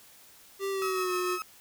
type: tone with pitch glide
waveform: square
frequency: 392 to 361.5 Hz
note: G4 to F#4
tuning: 0 to -40 cents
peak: -30 dBFS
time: 0.59-1.39 s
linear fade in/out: 50 ms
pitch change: -140 cents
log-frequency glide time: 0.7-1.14 s
type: tone with tremolo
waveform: 35% pulse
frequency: 1284 Hz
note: E6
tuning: 46 cents flat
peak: -29 dBFS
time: 0.82-1.42 s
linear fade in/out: 0 ms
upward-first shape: sine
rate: 6.7 Hz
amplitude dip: 35%
effects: white hiss -55 dBFS RMS until 1.6 s